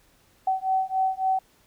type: beating tone pair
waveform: sine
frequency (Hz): 758 / 761.6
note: F#5 / F#5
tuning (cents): +42 / +50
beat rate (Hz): 3.6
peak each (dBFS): -25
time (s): 0.47-1.39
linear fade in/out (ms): 5
effects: pink hiss -61 dBFS RMS until 1.66 s